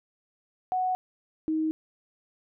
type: tone pair in turn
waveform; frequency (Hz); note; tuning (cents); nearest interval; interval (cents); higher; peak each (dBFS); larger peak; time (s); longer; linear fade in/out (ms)
sine; 740 / 314.9; F#5 / D#4; 0 / +21; octave + minor third; 1479; first; -24; neither; 0.72-0.95 / 1.48-1.71; neither; 0
effects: none